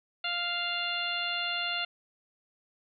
harmonic tone, 698 Hz, F5, 1 cent flat, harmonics 1 / 2 / 3 / 4 / 5 / 6, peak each -39 / -36 / -39 / -33 / -37 / -39 dBFS, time 0.24-1.85 s, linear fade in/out 5 ms, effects none

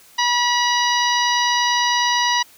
harmonic tone, 969 Hz, B5, 33 cents flat, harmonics 1 / 2 / 3 / 4 / 5 / 6, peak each -19 / -22 / -24 / -25 / -26 / -27 dBFS, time 0.18-2.43 s, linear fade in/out 10 ms, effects white hiss -49 dBFS RMS until 2.57 s

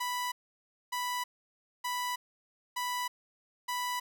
sawtooth tone bursts, 987.8 Hz, B5, in tune, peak -28 dBFS, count 5, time 0-4 s, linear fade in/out 10 ms, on 320 ms, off 600 ms, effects none

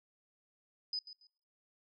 sine tone with echo, 5000 Hz, D#8, 8 cents sharp, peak -34 dBFS, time 0.93-0.99 s, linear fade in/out 2 ms, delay 140 ms, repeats 2, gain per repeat -13 dB, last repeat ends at 1.27 s, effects noise-tail reverb RT60 0.7 s tail -26 dB re dry

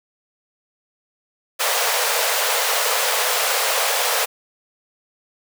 pink high-pass noise, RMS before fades -20 dBFS, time 1.59-4.26 s, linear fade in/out 20 ms, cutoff 450 Hz, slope 96 dB/octave, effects none

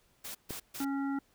white noise bursts, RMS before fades -42 dBFS, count 3, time 0.24-0.85 s, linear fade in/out 10 ms, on 110 ms, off 140 ms
click, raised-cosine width 2 ms, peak -26 dBFS, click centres 0.507 s
harmonic tone, 276.3 Hz, C#4, 6 cents flat, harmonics 1 / 3 / 5 / 7, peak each -31 / -42 / -43 / -52 dBFS, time 0.8-1.19 s, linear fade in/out 5 ms
effects pink hiss -69 dBFS RMS until 1.34 s

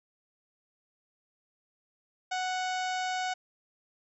harmonic tone, 740 Hz, F#5, in tune, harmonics 1 / 2 / 3 / 4 / 5 / 6 / 7 / 8 / 9 / 10, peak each -31 / -37 / -41 / -43 / -45 / -47 / -48 / -49 / -50 / -51 dBFS, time 2.31-3.34 s, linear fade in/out 10 ms, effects none

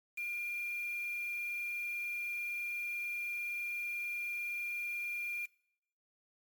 sine tone with quantisation, 2397 Hz, D7, 35 cents sharp, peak -36 dBFS, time 0.17-5.46 s, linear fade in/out 10 ms, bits 8, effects noise-tail reverb RT60 0.7 s tail -21 dB re dry + MP3 96 kbps

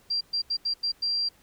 sine tone bursts at uneven times, 4738 Hz, D8, 14 cents sharp, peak -24 dBFS, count 6, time 0.1-0.21 / 0.33-0.42 / 0.5-0.57 / 0.65-0.74 / 0.83-0.92 / 1.02-1.29 s, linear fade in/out 10 ms, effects pink hiss -60 dBFS RMS until 1.42 s

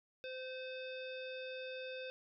harmonic tone with a mistuned harmonic, 516 Hz, C5, 24 cents flat, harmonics 1 / 3 / 5 / 7 / 9 / 10, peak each -44 / -52 / -50 / -53 / -61 / -66 dBFS, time 0.24-2.1 s, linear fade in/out 0 ms, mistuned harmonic 10, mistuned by +20 cents, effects none

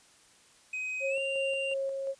triangle tone with pitch glide, 2519 to 2779 Hz, D#7 to F7, +21 to -9 cents, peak -31 dBFS, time 0.73-1.74 s, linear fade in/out 5 ms, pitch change +170 cents, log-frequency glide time 1.09-1.19 s
sine tone with tremolo, 543 Hz, C#5, 36 cents flat, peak -29 dBFS, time 1-2.15 s, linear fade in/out 50 ms, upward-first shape square, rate 2.8 Hz, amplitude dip 30%
effects white hiss -60 dBFS RMS until 2.19 s + resampled to 22050 Hz

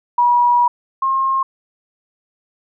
sine tone pair in turn, 966 / 1069.9 Hz, B5 / C6, -39 / +38 cents, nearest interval major second, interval 177 cents, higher second, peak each -10 / -14 dBFS, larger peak first, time 0.18-0.68 / 1.02-1.43 s, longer first, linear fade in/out 5 ms, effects none

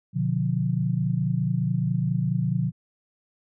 sine chord, B diminished, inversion none, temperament just, 123.47 / 148.16 / 177.8 Hz, B2 / D3 / F3, 0 / +16 / +31 cents, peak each -26 dBFS, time 0.13-2.72 s, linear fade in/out 50 ms, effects none

